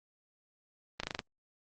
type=slowing click train; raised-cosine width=0.2 ms; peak=-16 dBFS; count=6; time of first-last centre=1-1.192 s; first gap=34 ms; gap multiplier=1.06; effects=low-pass 6000 Hz 12 dB/octave + Opus 32 kbps